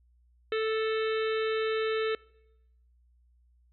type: harmonic tone with a mistuned harmonic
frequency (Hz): 440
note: A4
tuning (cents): 0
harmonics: 1 / 3 / 4 / 5 / 6 / 7 / 8 / 9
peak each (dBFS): -27 / -37 / -39 / -41 / -43 / -44 / -45 / -46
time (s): 0.52-2.15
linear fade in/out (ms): 2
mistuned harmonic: 8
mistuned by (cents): +65
effects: noise-tail reverb RT60 0.9 s tail -24 dB re dry + added 60 Hz sine -61 dBFS peak until 3.72 s